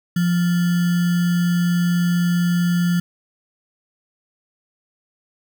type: tone with sample-and-hold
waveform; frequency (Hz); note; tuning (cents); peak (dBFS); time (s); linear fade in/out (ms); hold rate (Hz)
sine; 174.61; F3; 0; -15; 0.16-3; 5; 1575
effects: none